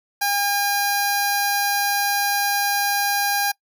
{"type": "tone with notch filter", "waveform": "10% pulse", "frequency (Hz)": 809, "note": "G#5", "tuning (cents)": -46, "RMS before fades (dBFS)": -21, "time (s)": [0.21, 3.52], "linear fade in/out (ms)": 10, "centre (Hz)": 3000, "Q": 1, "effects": ["noise-tail reverb RT60 0.1 s tail -24 dB re dry"]}